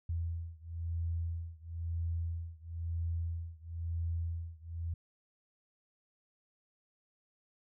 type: beating tone pair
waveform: sine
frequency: 83.3 / 84.3 Hz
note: E2 / E2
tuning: +19 / +39 cents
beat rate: 1 Hz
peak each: -37 / -38 dBFS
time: 0.09-4.94 s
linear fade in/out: 5 ms
effects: none